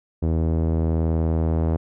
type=tone with low-pass filter sweep; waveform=sawtooth; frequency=80.9 Hz; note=E2; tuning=32 cents flat; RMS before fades=-21 dBFS; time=0.22-1.77 s; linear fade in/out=10 ms; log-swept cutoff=440 to 660 Hz; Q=0.99; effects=none